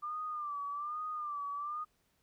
sine tone with vibrato, 1189 Hz, D6, 21 cents sharp, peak -36 dBFS, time 0.02-1.85 s, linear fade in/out 20 ms, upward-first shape sine, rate 1.2 Hz, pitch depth 76 cents each way, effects pink hiss -75 dBFS RMS until 2.22 s

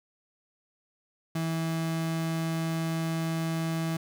35% pulse tone, 163.1 Hz, E3, 18 cents flat, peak -26 dBFS, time 1.35-3.97 s, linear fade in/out 5 ms, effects none

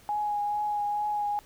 sine tone with vibrato, 830.6 Hz, G#5, in tune, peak -26 dBFS, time 0.09-1.39 s, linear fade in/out 0 ms, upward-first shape triangle, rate 2.3 Hz, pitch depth 19 cents each way, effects pink hiss -56 dBFS RMS until 1.45 s

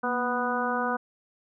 harmonic tone with a mistuned harmonic, 246.9 Hz, B3, in tune, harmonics 1 / 2 / 3 / 4 / 5 / 6, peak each -32 / -32 / -32 / -32 / -32 / -32 dBFS, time 0.03-0.97 s, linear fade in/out 10 ms, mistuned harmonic 1, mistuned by -57 cents, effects none

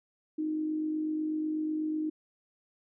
sine tone with amplitude modulation, 310 Hz, D#4, 6 cents flat, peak -27 dBFS, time 0.38-2.1 s, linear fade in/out 10 ms, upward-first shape sine, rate 48.1 Hz, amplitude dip 40%, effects none

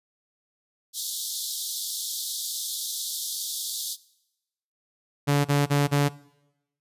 pink high-pass noise, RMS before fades -31 dBFS, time 0.93-3.97 s, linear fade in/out 50 ms, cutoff 3400 Hz, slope 96 dB/octave
sawtooth tone bursts, 143.4 Hz, D3, 41 cents flat, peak -15 dBFS, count 4, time 5.27-6.092 s, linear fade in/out 20 ms, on 180 ms, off 34 ms
effects noise-tail reverb RT60 0.9 s tail -21 dB re dry + resampled to 32000 Hz

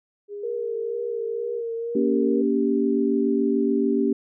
sine tone with pitch glide, 409.2 to 406.1 Hz, G#4 to G#4, -26 to -39 cents, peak -31 dBFS, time 0.28-1.63 s, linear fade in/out 50 ms, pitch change -13 cents, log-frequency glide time 0.6-0.95 s
sine tone with vibrato, 466.2 Hz, A#4, in tune, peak -26 dBFS, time 0.43-2.42 s, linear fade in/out 10 ms, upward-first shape triangle, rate 2.1 Hz, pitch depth 36 cents each way
sine chord, G diminished, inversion first, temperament just, 235.2 / 282.2 / 392 Hz, Bb3 / Db4 / G4, +16 / +31 / 0 cents, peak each -23 dBFS, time 1.95-4.13 s, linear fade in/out 5 ms
effects none

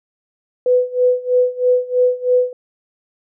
sine tone with tremolo, 498.7 Hz, B4, 17 cents sharp, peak -9 dBFS, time 0.66-2.53 s, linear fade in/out 2 ms, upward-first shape sine, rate 3.1 Hz, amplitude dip 90%, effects none

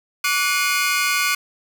sawtooth tone cluster, 1150 / 1466 / 2133 / 2464 Hz, D6 / F#6 / C7 / D#7, -37 / -16 / +33 / -17 cents, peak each -20 dBFS, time 0.24-1.35 s, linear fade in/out 5 ms, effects 7-bit

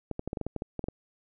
clicks, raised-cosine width 2 ms, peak -19 dBFS, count 12, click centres 0.113 / 0.194 / 0.276 / 0.331 / 0.372 / 0.413 / 0.466 / 0.563 / 0.621 / 0.793 / 0.841 / 0.885 s, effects none

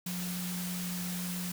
sine tone in noise, 179.3 Hz, F3, 46 cents sharp, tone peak -35 dBFS, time 0.06-1.52 s, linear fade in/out 5 ms, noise white, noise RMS -40 dBFS, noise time 0.06-1.52 s, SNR +2 dB, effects none

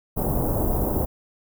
pink band-stop noise, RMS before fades -23 dBFS, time 0.16-1.06 s, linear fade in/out 20 ms, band 820 to 14000 Hz, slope 24 dB/octave, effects none

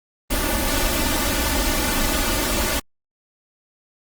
pink noise with comb filter, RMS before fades -21 dBFS, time 0.3-2.8 s, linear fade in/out 10 ms, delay 3.4 ms, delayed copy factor +0.95, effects Opus 24 kbps

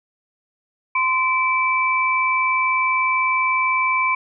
sine tone pair together, 1034 / 2320 Hz, C6 / D7, -21 / -22 cents, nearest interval octave + major second, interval 1399 cents, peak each -19 dBFS, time 0.95-4.15 s, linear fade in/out 5 ms, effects none

